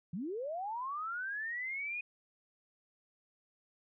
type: linear sweep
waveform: sine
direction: up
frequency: 152.2 to 2489 Hz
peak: -36 dBFS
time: 0.13-2.01 s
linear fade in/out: 5 ms
effects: none